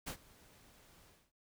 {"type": "noise with ADSR envelope", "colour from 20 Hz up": "pink", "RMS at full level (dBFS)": -40, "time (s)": [0.06, 1.32], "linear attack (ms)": 18, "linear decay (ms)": 86, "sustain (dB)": -23, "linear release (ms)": 250, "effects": []}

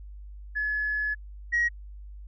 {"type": "tone pair in turn", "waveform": "sine", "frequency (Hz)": [1706, 1897.9], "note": ["G#6", "A#6"], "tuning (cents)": [46, 31], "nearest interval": "major second", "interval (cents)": 185, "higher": "second", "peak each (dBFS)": [-25, -20], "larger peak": "second", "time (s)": [[0.55, 1.15], [1.52, 1.69]], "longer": "first", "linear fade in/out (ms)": 20, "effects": ["tanh soft clip ceiling -18 dBFS", "added 50 Hz sine -40 dBFS peak until 2.27 s"]}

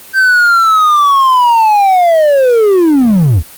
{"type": "linear sweep", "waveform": "triangle", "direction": "down", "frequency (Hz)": [1568, 68.4], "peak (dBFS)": -3, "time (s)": [0.13, 3.43], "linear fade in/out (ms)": 50, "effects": ["white hiss -34 dBFS RMS until 3.57 s", "Opus 32 kbps"]}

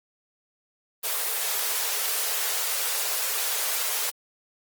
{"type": "high-pass noise", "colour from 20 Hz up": "white", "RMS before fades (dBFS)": -27, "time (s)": [1.03, 4.11], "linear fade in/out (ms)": 20, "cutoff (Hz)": 400, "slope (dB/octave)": 96, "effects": ["Opus 24 kbps"]}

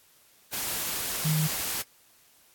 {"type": "tone in noise", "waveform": "sine", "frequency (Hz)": 155.56, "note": "D#3", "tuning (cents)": 0, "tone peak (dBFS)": -23, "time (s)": [1.24, 1.48], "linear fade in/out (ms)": 20, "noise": "white", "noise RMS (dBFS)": -31, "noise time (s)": [0.52, 1.83], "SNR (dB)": 5, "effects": ["white hiss -60 dBFS RMS until 2.54 s", "AAC 64 kbps"]}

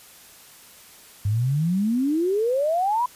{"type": "exponential sweep", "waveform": "sine", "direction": "up", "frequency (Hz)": [98, 1011], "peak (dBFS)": -19, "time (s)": [1.25, 3.06], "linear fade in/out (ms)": 5, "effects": ["white hiss -48 dBFS RMS until 3.15 s", "resampled to 32000 Hz"]}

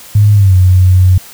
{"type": "tone with pitch glide", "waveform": "sine", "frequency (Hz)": [103.83, 91.97], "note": ["G#2", "F#2"], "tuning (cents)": [0, -10], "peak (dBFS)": -3, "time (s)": [0.15, 1.18], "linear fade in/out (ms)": 5, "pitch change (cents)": -210, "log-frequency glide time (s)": [0.34, 0.55], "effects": ["white hiss -34 dBFS RMS until 1.33 s"]}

